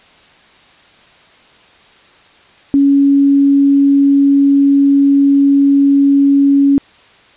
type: tone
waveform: sine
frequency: 279.2 Hz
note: C#4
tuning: 13 cents sharp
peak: -6 dBFS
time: 2.74-6.78 s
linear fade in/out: 0 ms
effects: white hiss -45 dBFS RMS until 7.36 s + resampled to 8000 Hz